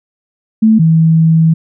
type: tone pair in turn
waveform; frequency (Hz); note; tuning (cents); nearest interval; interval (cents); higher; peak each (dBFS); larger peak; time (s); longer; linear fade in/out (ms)
sine; 220 / 161.88; A3 / E3; 0 / -31; perfect fourth; 531; first; -4 / -5; first; 0.62-0.79 / 0.79-1.54; second; 10
effects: none